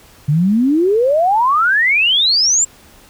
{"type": "exponential sweep", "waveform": "sine", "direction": "up", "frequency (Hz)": [140, 7550], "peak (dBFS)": -10, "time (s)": [0.28, 2.65], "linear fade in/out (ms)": 10, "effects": ["pink hiss -45 dBFS RMS until 3.09 s"]}